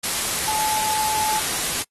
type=tone in noise; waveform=sine; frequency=863 Hz; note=A5; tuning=34 cents flat; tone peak=-24 dBFS; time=0.47-1.4 s; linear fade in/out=10 ms; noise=white; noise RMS=-24 dBFS; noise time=0.03-1.83 s; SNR=-3 dB; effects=noise-tail reverb RT60 0.1 s tail -24 dB re dry + AAC 32 kbps